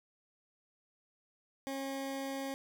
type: tone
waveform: 20% pulse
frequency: 271.5 Hz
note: C#4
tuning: 36 cents flat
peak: -32 dBFS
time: 1.67-2.54 s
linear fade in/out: 0 ms
effects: none